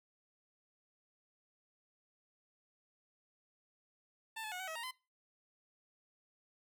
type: tone with pitch steps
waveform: 15% pulse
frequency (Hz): 889 / 863 / 728 / 753 / 641 / 932 / 1023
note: A5 / A5 / F#5 / F#5 / E5 / A#5 / C6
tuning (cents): +18 / -34 / -28 / +30 / -49 / -1 / -39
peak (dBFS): -35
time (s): 4.36-4.913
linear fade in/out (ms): 10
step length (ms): 79
effects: noise-tail reverb RT60 0.3 s tail -22 dB re dry